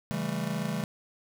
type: chord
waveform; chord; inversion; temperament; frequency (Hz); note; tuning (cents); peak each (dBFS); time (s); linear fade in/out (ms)
square; A dominant seventh; first; just; 137.5 / 165 / 198 / 220; C#3 / E3 / G3 / A3; -14 / +2 / +18 / 0; -38 / -35 / -35 / -36; 0.11-0.84; 0
effects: none